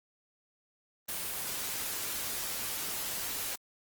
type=noise; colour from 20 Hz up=white; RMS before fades=-36 dBFS; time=1.08-3.56 s; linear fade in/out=10 ms; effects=Opus 24 kbps